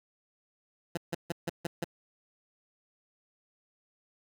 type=tone bursts; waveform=15% pulse; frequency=170 Hz; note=F3; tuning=46 cents flat; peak=-24 dBFS; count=6; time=0.95-1.844 s; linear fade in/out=5 ms; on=24 ms; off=150 ms; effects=none